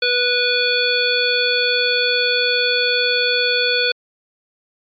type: harmonic tone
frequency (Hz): 491.2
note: B4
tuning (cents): -9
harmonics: 1 / 3 / 5 / 7 / 9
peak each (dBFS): -21 / -21 / -21 / -21 / -21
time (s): 0.02-3.92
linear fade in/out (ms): 5
effects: MP3 64 kbps